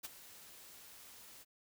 white noise with ADSR envelope, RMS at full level -42 dBFS, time 0.03-1.45 s, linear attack 19 ms, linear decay 21 ms, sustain -14 dB, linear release 37 ms, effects none

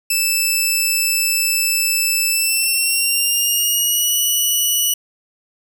10% pulse tone with pitch glide, 2637 to 2943 Hz, E7 to F#7, 0 to -10 cents, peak -7 dBFS, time 0.1-4.94 s, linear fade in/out 5 ms, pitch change +190 cents, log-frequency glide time 2.3-4.16 s, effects none

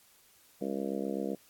harmonic tone, 67.8 Hz, C#2, 38 cents flat, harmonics 3 / 4 / 5 / 6 / 7 / 8 / 9 / 10, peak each -37 / -38 / -39 / -42 / -38 / -44 / -44 / -47 dBFS, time 0.61-1.35 s, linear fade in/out 5 ms, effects white hiss -62 dBFS RMS until 1.49 s + AAC 64 kbps

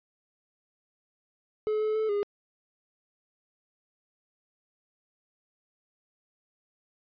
triangle tone with pitch steps, 428.6 / 431.2 / 436.5 / 408.8 Hz, A4 / A4 / A4 / G#4, -45 / -35 / -14 / -27 cents, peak -23 dBFS, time 1.67-2.23 s, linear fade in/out 0 ms, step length 140 ms, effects resampled to 11025 Hz

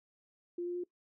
sine tone with pitch steps, 349.2 / 352 / 354.9 Hz, F4 / F4 / F4, 0 / +14 / +28 cents, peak -34 dBFS, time 0.58-0.838 s, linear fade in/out 5 ms, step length 86 ms, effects noise-tail reverb RT60 0.1 s tail -20 dB re dry

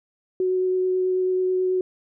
sine tone with vibrato, 370 Hz, F#4, in tune, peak -19 dBFS, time 0.4-1.81 s, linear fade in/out 2 ms, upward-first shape triangle, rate 9.2 Hz, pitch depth 10 cents each way, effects none

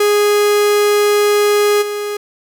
45% pulse tone with level steps, 413.9 Hz, G#4, 6 cents flat, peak -10 / -19 dBFS, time 0-2.17 s, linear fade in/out 5 ms, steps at 1.81 s, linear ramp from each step 20 ms, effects none

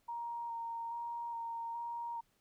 sine tone with vibrato, 932.3 Hz, A#5, in tune, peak -38 dBFS, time 0.08-2.21 s, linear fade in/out 10 ms, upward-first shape square, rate 1.2 Hz, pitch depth 13 cents each way, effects pink hiss -75 dBFS RMS until 2.4 s

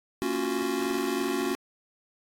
square chord, Gb major seventh, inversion first, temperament just, 231.2 / 277.5 / 346.9 / 370 Hz, Bb3 / Db4 / F4 / Gb4, -14 / +2 / -12 / 0 cents, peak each -36 / -32 / -34 / -31 dBFS, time 0.22-1.55 s, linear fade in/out 0 ms, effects AAC 48 kbps

